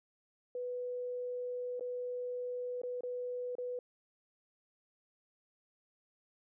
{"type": "tone with dropouts", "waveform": "sine", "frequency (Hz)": 494.4, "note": "B4", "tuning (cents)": 2, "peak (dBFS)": -36, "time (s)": [0.55, 3.79], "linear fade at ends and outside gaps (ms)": 2, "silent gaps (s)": [[1.796, 1.808], [2.817, 2.834], [3.008, 3.034], [3.553, 3.583]], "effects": []}